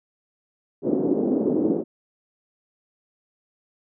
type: band-pass noise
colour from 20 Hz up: pink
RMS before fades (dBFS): -22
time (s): 0.82-1.84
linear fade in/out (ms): 50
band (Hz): 240 to 430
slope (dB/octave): 24
effects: none